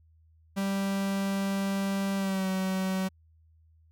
45% pulse tone with pitch glide, 196 to 189 Hz, G3 to F#3, 0 to +37 cents, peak -27 dBFS, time 0.56-3.09 s, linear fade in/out 20 ms, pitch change -63 cents, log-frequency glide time 2.16-2.48 s, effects added 80 Hz sine -58 dBFS peak until 3.91 s

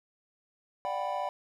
triangle chord, G major seventh, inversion second, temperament equal with one note detuned, 587.3 / 729.8 / 784 / 987.8 Hz, D5 / F#5 / G5 / B5, 0 / -24 / 0 / 0 cents, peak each -34 dBFS, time 0.85-1.29 s, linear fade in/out 0 ms, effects none

